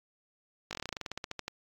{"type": "slowing click train", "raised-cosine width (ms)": 0.2, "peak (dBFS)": -19, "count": 18, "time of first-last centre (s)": [0.71, 1.48], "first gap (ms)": 19, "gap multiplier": 1.1, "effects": ["AAC 64 kbps"]}